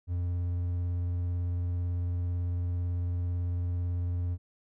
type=tone with vibrato; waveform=triangle; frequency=88 Hz; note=F2; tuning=14 cents sharp; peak=-26 dBFS; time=0.07-4.38 s; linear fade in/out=50 ms; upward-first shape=sine; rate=18 Hz; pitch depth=14 cents each way; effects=none